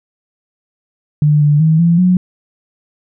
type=tone with pitch steps; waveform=sine; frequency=149.3 / 147.4 / 158.8 / 169.4 / 181.8 Hz; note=D3 / D3 / D#3 / E3 / F#3; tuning=+29 / +7 / +36 / +48 / -30 cents; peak=-7 dBFS; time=1.22-2.17 s; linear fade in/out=2 ms; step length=190 ms; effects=none